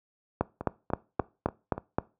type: two click trains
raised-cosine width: 1 ms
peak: -10 / -20 dBFS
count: 7 / 5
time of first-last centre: 0.41-1.985 / 0.61-1.78 s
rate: 3.81 / 3.42 Hz
effects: noise-tail reverb RT60 0.3 s tail -21 dB re dry + high-pass 60 Hz 12 dB/octave